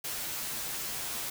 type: noise with comb filter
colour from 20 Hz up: white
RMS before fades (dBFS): -36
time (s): 0.04-1.3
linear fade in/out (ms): 5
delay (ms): 11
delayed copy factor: -0.75
effects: none